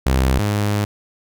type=tone pair in turn; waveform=sawtooth; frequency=65.41 / 103.42 Hz; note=C2 / G#2; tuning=0 / -7 cents; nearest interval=minor sixth; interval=793 cents; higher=second; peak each=-10 / -13 dBFS; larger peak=first; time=0.06-0.39 / 0.39-0.85 s; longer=second; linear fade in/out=5 ms; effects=none